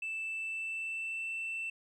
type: tone with pitch glide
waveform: sine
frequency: 2644 to 2672 Hz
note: E7 to E7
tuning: +5 to +23 cents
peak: -33 dBFS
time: 0.02-1.7 s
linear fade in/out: 5 ms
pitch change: +18 cents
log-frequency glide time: 0.21-1.31 s
effects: tanh soft clip ceiling -33 dBFS + 12-bit